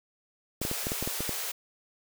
white high-pass noise, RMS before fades -34 dBFS, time 0.61-1.52 s, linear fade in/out 10 ms, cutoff 380 Hz, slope 96 dB/octave
clicks, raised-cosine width 2 ms, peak -19 dBFS, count 9, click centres 0.616 / 0.651 / 0.714 / 0.869 / 0.919 / 1.026 / 1.075 / 1.206 / 1.293 s
effects none

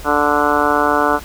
harmonic tone, 146.83 Hz, D3, in tune, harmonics 2 / 3 / 4 / 5 / 6 / 7 / 8 / 9 / 10, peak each -21 / -21 / -21 / -21 / -21 / -21 / -21 / -21 / -21 dBFS, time 0.04-1.2 s, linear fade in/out 50 ms, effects added 60 Hz sine -36 dBFS peak until 1.24 s + pink hiss -36 dBFS RMS until 1.24 s

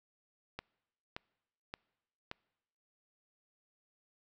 click train, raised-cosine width 0.3 ms, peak -24 dBFS, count 4, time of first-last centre 0.59-2.314 s, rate 1.74 Hz, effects noise-tail reverb RT60 1.0 s tail -26 dB re dry

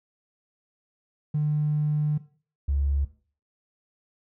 triangle tone pair in turn, 150 / 70.18 Hz, D3 / C#2, +37 / +22 cents, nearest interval octave + minor second, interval 1315 cents, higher first, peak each -18 dBFS, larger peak neither, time 1.34-2.18 / 2.68-3.05 s, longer first, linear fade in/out 10 ms, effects noise-tail reverb RT60 0.4 s tail -18 dB re dry + tanh soft clip ceiling -19 dBFS

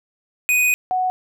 square / sine tone pair in turn, 2489 / 740 Hz, D#7 / F#5, 0 / 0 cents, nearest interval octave + major sixth, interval 2100 cents, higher first, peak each -15 / -17 dBFS, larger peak first, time 0.49-0.74 / 0.91-1.1 s, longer first, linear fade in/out 0 ms, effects none

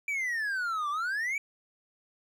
triangle exponential two-way sweep, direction down then up, 2349 to 1142 to 2328 Hz, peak -27 dBFS, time 0.08-1.38 s, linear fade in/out 2 ms, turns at 0.9 s, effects none

